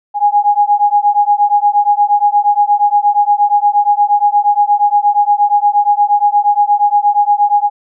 sine beating tone pair, 820 / 828.5 Hz, G#5 / G#5, -22 / -4 cents, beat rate 8.5 Hz, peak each -11 dBFS, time 0.14-7.7 s, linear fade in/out 50 ms, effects none

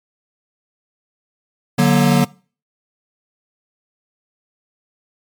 square chord, D augmented, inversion none, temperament equal with one note detuned, 146.83 / 185 / 238 Hz, D3 / F#3 / A#3, 0 / 0 / +36 cents, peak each -16 dBFS, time 1.78-2.25 s, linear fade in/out 10 ms, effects noise-tail reverb RT60 0.4 s tail -23 dB re dry + MP3 96 kbps

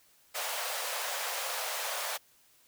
pink high-pass noise, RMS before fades -35 dBFS, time 0.34-2.18 s, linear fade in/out 20 ms, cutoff 520 Hz, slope 48 dB/octave, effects white hiss -64 dBFS RMS until 2.67 s

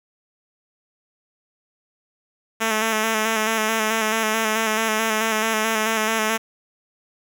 5% pulse tone with vibrato, 220 Hz, A3, in tune, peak -8 dBFS, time 2.6-6.38 s, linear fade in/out 20 ms, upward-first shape square, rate 4.6 Hz, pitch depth 29 cents each way, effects none

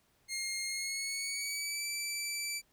15% pulse tone with pitch glide, 2133 to 2326 Hz, C7 to D7, +33 to -17 cents, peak -28 dBFS, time 0.28-2.62 s, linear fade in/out 50 ms, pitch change +150 cents, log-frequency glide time 0.65-1.85 s, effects pink hiss -71 dBFS RMS until 2.72 s

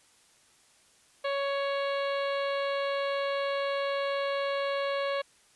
harmonic tone with a mistuned harmonic, 557 Hz, C#5, 8 cents sharp, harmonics 1 / 2 / 3 / 4 / 5 / 6 / 7 / 8, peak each -29 / -35 / -39 / -41 / -43 / -45 / -46 / -47 dBFS, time 1.24-5.22 s, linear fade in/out 10 ms, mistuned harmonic 8, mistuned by -48 cents, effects white hiss -62 dBFS RMS until 5.55 s + resampled to 24000 Hz

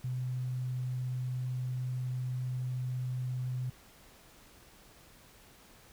sine tone, 126.7 Hz, B2, 45 cents sharp, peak -32 dBFS, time 0.04-3.7 s, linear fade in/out 5 ms, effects pink hiss -58 dBFS RMS until 5.92 s

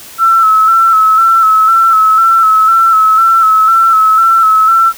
sine tone with vibrato, 1318.5 Hz, E6, in tune, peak -4 dBFS, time 0.18-4.93 s, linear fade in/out 50 ms, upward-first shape square, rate 2 Hz, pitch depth 32 cents each way, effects white hiss -32 dBFS RMS until 4.97 s

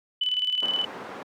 sine tone with tremolo, 2995 Hz, F#7, 20 cents sharp, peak -21 dBFS, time 0.21-0.85 s, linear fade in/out 5 ms, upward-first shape square, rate 19 Hz, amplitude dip 55%
white low-pass noise, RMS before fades -38 dBFS, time 0.62-1.23 s, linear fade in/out 5 ms, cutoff 1100 Hz, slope 12 dB/octave
effects high-pass 200 Hz 12 dB/octave

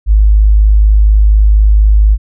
sine tone, 52.1 Hz, G#1, 6 cents sharp, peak -3 dBFS, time 0.06-2.18 s, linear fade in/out 50 ms, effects none

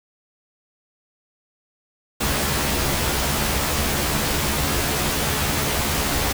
pink noise with comb filter, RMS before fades -22 dBFS, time 2.2-6.33 s, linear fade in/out 10 ms, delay 14 ms, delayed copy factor +0.95, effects none

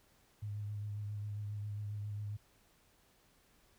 sine tone with vibrato, 103.83 Hz, G#2, in tune, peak -38 dBFS, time 0.42-2.37 s, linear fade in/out 10 ms, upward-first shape triangle, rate 7.4 Hz, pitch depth 30 cents each way, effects pink hiss -69 dBFS RMS until 3.78 s

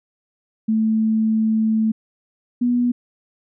sine tone pair in turn, 220 / 243.5 Hz, A3 / B3, 0 / -24 cents, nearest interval major second, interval 176 cents, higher second, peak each -15 dBFS, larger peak neither, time 0.68-1.92 / 2.61-2.92 s, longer first, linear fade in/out 10 ms, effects none

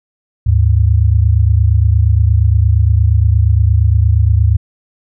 sine tone pair together, 75.26 / 103.83 Hz, D2 / G#2, +43 / 0 cents, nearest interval tritone, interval 557 cents, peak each -10 dBFS, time 0.46-4.57 s, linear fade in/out 10 ms, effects none

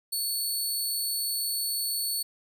15% pulse tone, 4434 Hz, C#8, in tune, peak -21 dBFS, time 0.12-2.23 s, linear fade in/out 10 ms, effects none

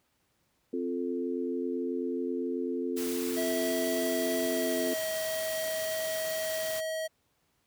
sine chord, F major, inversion second, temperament equal, 261.6 / 349.2 / 440 Hz, C4 / F4 / A4, 0 / 0 / 0 cents, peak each -33 / -34 / -35 dBFS, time 0.73-4.94 s, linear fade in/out 5 ms
white noise, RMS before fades -39 dBFS, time 2.96-6.81 s, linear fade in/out 20 ms
square tone with pitch glide, 651 to 638 Hz, E5 to D#5, -22 to +43 cents, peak -32 dBFS, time 3.36-7.08 s, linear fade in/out 20 ms, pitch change -35 cents, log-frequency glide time 4.38-4.96 s
effects pink hiss -73 dBFS RMS until 7.66 s + high-pass 60 Hz 12 dB/octave

